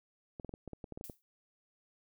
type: clicks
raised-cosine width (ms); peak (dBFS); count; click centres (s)
2; -30; 11; 0.398 / 0.447 / 0.493 / 0.539 / 0.677 / 0.733 / 0.842 / 0.923 / 0.975 / 1.011 / 1.098
type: noise with exponential decay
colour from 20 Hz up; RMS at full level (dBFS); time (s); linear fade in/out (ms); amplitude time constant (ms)
violet; -44; 1.04-1.22; 0; 38
effects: none